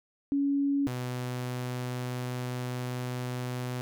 sine / sawtooth tone pair in turn, 280.7 / 125.04 Hz, C#4 / B2, +22 / +22 cents, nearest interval octave + major second, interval 1400 cents, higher first, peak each -24 / -28 dBFS, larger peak first, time 0.32-0.87 / 0.87-3.81 s, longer second, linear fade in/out 0 ms, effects none

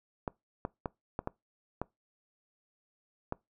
clicks, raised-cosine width 1 ms, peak -19 dBFS, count 7, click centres 0.278 / 0.651 / 0.858 / 1.191 / 1.274 / 1.816 / 3.324 s, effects noise-tail reverb RT60 0.2 s tail -23 dB re dry

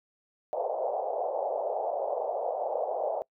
pink band-pass noise, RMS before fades -31 dBFS, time 0.53-3.22 s, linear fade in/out 0 ms, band 500 to 780 Hz, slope 48 dB/octave, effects noise-tail reverb RT60 0.1 s tail -24 dB re dry

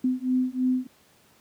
sine beating tone pair, 253.5 / 256.6 Hz, B3 / C4, +45 / -34 cents, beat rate 3.1 Hz, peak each -25 dBFS, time 0.04-0.87 s, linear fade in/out 5 ms, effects pink hiss -59 dBFS RMS until 1.4 s + high-pass 100 Hz 12 dB/octave

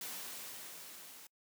white noise with level ramp, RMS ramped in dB -43 to -54 dBFS, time 0.01-1.27 s, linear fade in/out 2 ms, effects noise-tail reverb RT60 0.1 s tail -26 dB re dry + high-pass 150 Hz 12 dB/octave

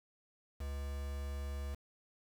triangle tone with quantisation, 70 Hz, C#2, 18 cents sharp, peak -36 dBFS, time 0.6-1.75 s, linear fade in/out 10 ms, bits 8, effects none

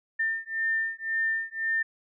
sine beating tone pair, 1800 / 1801.9 Hz, A6 / A6, +39 / +41 cents, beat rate 1.9 Hz, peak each -29 dBFS, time 0.19-1.83 s, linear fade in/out 10 ms, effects none

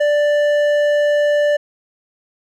sine tone with hard clipping, 588 Hz, D5, 2 cents sharp, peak -14 dBFS, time 0-1.57 s, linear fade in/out 10 ms, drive 8 dB, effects none

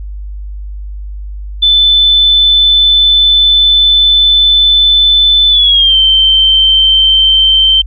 sine tone with pitch glide, 3515 to 3113 Hz, A7 to G7, -2 to -13 cents, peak -4 dBFS, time 1.62-7.82 s, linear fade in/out 10 ms, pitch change -211 cents, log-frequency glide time 5.49-5.96 s, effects added 50 Hz sine -20 dBFS peak until 7.86 s

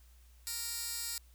15% pulse tone with high-pass filter, 466.2 Hz, A#4, in tune, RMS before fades -39 dBFS, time 0.47-1.18 s, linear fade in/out 0 ms, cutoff 5600 Hz, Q 0.72, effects added 60 Hz sine -57 dBFS peak until 1.34 s + white hiss -68 dBFS RMS until 1.34 s

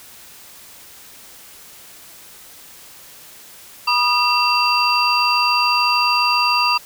sine tone cluster, 974 / 1227 / 2717 / 4717 Hz, B5 / D#6 / F7 / D8, -24 / -25 / -48 / +7 cents, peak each -19 dBFS, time 3.87-6.78 s, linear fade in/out 10 ms, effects tanh soft clip ceiling -4 dBFS + white hiss -42 dBFS RMS until 6.85 s

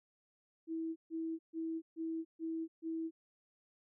sine tone bursts, 325.3 Hz, E4, 23 cents flat, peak -36 dBFS, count 6, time 0.67-3.11 s, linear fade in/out 50 ms, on 290 ms, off 140 ms, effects none

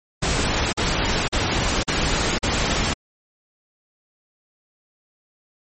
pink noise bursts, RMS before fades -21 dBFS, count 5, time 0.22-2.938 s, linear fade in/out 10 ms, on 510 ms, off 42 ms, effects MP3 32 kbps

